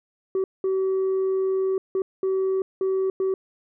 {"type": "tone bursts at uneven times", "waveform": "sine", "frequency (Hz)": 381.1, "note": "G4", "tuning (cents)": -49, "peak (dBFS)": -18, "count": 6, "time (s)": [[0.35, 0.44], [0.64, 1.78], [1.95, 2.02], [2.23, 2.62], [2.81, 3.1], [3.2, 3.34]], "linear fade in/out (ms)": 2, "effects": ["tanh soft clip ceiling -19 dBFS"]}